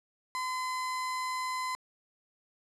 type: tone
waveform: 35% pulse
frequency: 1021 Hz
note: C6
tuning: 43 cents flat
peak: -30 dBFS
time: 0.35-1.75 s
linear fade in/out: 0 ms
effects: low-pass 10000 Hz 12 dB/octave